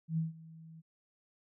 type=tone with ADSR envelope; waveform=sine; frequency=161.7 Hz; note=E3; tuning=33 cents flat; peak=-28 dBFS; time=0.08-0.82 s; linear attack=95 ms; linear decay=150 ms; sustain=-21 dB; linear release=28 ms; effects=none